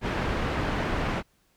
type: low-pass noise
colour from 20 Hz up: pink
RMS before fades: -28 dBFS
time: 0.01-1.23 s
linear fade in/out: 50 ms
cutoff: 2200 Hz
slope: 12 dB/octave
effects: pink hiss -67 dBFS RMS until 1.56 s